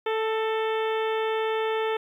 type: harmonic tone with a mistuned harmonic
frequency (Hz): 440.6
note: A4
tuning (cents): +2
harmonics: 1 / 2 / 3 / 4 / 5 / 6 / 7 / 8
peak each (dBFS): -25 / -31 / -35 / -37 / -39 / -41 / -42 / -43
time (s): 0.06-1.97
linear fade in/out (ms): 5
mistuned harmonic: 4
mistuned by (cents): +22
effects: 10-bit